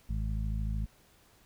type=harmonic tone; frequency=53.3 Hz; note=G#1; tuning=46 cents sharp; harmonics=1 / 2 / 3 / 4; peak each=-31 / -37 / -41 / -43 dBFS; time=0.09-0.86 s; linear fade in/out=10 ms; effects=pink hiss -63 dBFS RMS until 1.45 s